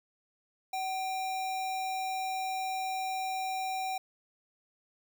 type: tone with sample-and-hold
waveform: sine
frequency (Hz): 758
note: F#5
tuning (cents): +42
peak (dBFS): -31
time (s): 0.73-3.98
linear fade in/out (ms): 5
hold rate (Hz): 3150
effects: none